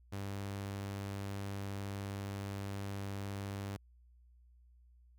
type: tone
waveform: sawtooth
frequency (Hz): 99.3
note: G2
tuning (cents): +23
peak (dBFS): -35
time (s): 0.12-3.77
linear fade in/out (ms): 10
effects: added 60 Hz sine -60 dBFS peak until 5.18 s